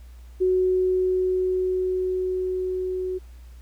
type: tone with level ramp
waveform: sine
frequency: 370 Hz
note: F#4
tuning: in tune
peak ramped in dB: -17 to -25 dBFS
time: 0.4-3.19 s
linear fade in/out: 20 ms
effects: added 60 Hz sine -41 dBFS peak until 3.61 s + pink hiss -59 dBFS RMS until 3.61 s